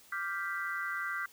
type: chord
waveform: sine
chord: G dominant seventh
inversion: second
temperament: equal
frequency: 1174.7 / 1396.9 / 1568 / 1975.5 Hz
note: D6 / F6 / G6 / B6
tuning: 0 / 0 / 0 / 0 cents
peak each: -40 / -39 / -37 / -40 dBFS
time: 0.12-1.26 s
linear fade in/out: 5 ms
effects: white hiss -59 dBFS RMS until 1.32 s